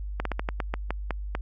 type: slowing click train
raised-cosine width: 0.5 ms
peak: -13 dBFS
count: 10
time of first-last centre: 0.2-1.351 s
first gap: 53 ms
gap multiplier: 1.21
effects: added 50 Hz sine -31 dBFS peak until 1.41 s + AAC 64 kbps